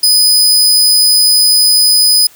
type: tone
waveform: sawtooth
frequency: 4996 Hz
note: D#8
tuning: 6 cents sharp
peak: -3 dBFS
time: 0.03-2.27 s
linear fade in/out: 5 ms
effects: white hiss -42 dBFS RMS until 2.35 s